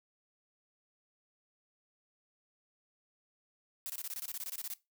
blue noise bursts, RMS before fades -40 dBFS, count 15, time 3.86-4.737 s, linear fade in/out 0 ms, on 37 ms, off 23 ms, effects noise-tail reverb RT60 0.2 s tail -18 dB re dry

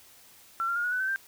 sine tone with pitch steps, 1349 / 1384.5 / 1421 / 1458.4 / 1496.8 / 1536.2 / 1576.7 Hz, E6 / F6 / F6 / F#6 / F#6 / G6 / G6, +40 / -15 / +30 / -25 / +20 / -35 / +10 cents, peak -26 dBFS, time 0.6-1.16 s, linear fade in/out 0 ms, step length 80 ms, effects white hiss -55 dBFS RMS until 1.27 s

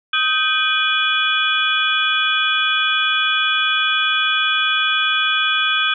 sine tone cluster, 1259 / 1557 / 2448 / 3002 / 3375 Hz, D#6 / G6 / D#7 / F#7 / G#7, +20 / -12 / -29 / +24 / +27 cents, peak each -22 / -20 / -22 / -25 / -20 dBFS, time 0.13-5.94 s, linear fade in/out 5 ms, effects none

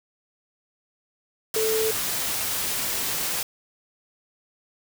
sine tone in noise, 439.9 Hz, A4, in tune, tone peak -22 dBFS, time 1.56-1.91 s, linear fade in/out 2 ms, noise white, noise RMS -27 dBFS, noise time 1.54-3.43 s, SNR +2 dB, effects none

